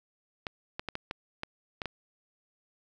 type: clicks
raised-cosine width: 0.3 ms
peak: -18 dBFS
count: 8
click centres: 0.468 / 0.795 / 0.887 / 0.954 / 1.111 / 1.434 / 1.818 / 1.857 s
effects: none